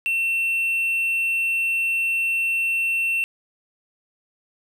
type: tone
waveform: triangle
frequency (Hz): 2700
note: E7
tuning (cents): +41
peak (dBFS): -18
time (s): 0.06-3.24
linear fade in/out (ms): 0
effects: none